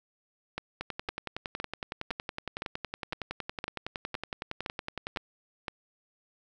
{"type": "two click trains", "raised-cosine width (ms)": 0.3, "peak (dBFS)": [-18, -17], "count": [48, 11], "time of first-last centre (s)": [[0.81, 5.162], [0.58, 5.682]], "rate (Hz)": [10.8, 1.96], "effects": []}